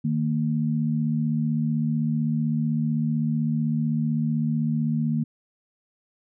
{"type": "tone pair together", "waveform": "sine", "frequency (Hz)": [154.22, 230], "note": ["D#3", "A#3"], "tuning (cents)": [-15, -23], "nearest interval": "perfect fifth", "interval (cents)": 692, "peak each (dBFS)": -24, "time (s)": [0.04, 5.24], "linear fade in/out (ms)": 10, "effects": []}